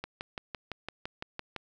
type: click train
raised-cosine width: 0.3 ms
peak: -20 dBFS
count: 10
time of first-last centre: 0.04-1.563 s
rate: 5.91 Hz
effects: none